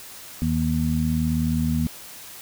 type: harmonic tone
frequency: 79 Hz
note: D#2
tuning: 27 cents sharp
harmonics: 1 / 2 / 3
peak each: -26 / -24 / -23 dBFS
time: 0.42-1.87 s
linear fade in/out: 0 ms
effects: white hiss -41 dBFS RMS until 2.41 s